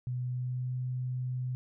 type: tone with pitch glide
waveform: sine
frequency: 124.9 to 126.64 Hz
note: B2 to B2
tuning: +20 to +44 cents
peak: -31 dBFS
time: 0.07-1.55 s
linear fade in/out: 0 ms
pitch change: +24 cents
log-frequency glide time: 0.25-0.75 s
effects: none